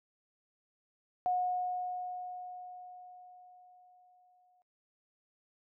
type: tone with exponential decay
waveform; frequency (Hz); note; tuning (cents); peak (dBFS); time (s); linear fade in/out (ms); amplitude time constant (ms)
sine; 726; F#5; -33; -27; 1.26-4.62; 0; 730
effects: noise-tail reverb RT60 0.1 s tail -24 dB re dry